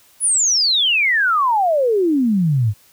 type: exponential sweep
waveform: sine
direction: down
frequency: 10548 to 98.2 Hz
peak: -13 dBFS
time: 0.2-2.74 s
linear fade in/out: 50 ms
effects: white hiss -52 dBFS RMS until 2.92 s